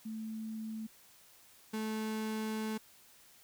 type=tone pair in turn; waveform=sine / 35% pulse; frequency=220 / 217.9 Hz; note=A3 / A3; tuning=0 / -17 cents; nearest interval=unison; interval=17 cents; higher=first; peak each=-38 / -33 dBFS; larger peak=second; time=0.05-0.87 / 1.73-2.78 s; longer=second; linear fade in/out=10 ms; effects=white hiss -61 dBFS RMS until 3.43 s